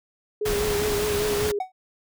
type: tone with vibrato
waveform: sine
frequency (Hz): 416.5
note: G#4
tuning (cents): +5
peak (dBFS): -23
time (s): 0.41-1.59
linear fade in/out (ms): 5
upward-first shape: triangle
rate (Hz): 5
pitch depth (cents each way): 45
type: noise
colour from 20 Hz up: pink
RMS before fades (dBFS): -28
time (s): 0.45-1.52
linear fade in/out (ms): 10
type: tone with exponential decay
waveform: triangle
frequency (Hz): 748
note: F#5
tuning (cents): +19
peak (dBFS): -19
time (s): 1.6-1.72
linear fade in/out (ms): 5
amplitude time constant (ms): 25
effects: none